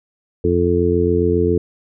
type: harmonic tone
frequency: 87.31 Hz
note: F2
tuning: in tune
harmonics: 1 / 2 / 3 / 4 / 5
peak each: -20 / -23 / -22 / -19 / -17 dBFS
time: 0.44-1.58 s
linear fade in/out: 5 ms
effects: none